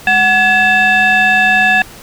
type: tone with frequency modulation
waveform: sine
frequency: 1698 Hz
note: G#6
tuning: 38 cents sharp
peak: -6 dBFS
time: 0.07-1.82 s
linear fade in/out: 2 ms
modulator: 952 Hz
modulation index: 1.1
effects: tanh soft clip ceiling -3 dBFS + pink hiss -35 dBFS RMS until 2.02 s